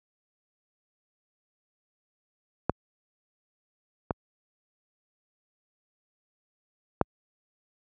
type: clicks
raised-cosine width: 1 ms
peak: -8 / -12 / -6 dBFS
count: 3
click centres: 2.696 / 4.108 / 7.013 s
effects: high-pass 60 Hz 12 dB/octave